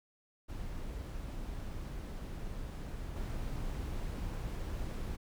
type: noise with level steps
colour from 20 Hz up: brown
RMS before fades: -41 / -38 dBFS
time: 0.48-5.17 s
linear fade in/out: 20 ms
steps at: 3.16 s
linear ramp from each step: 2 ms
effects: none